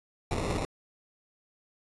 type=noise with sample-and-hold; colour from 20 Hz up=pink; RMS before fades=-31 dBFS; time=0.31-0.65 s; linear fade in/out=0 ms; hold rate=1575 Hz; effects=resampled to 24000 Hz